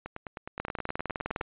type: two click trains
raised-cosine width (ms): 0.5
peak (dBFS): -22 / -16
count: 14 / 17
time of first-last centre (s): 0.06-1.41 / 0.6-1.412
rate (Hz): 9.63 / 19.7
effects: resampled to 8000 Hz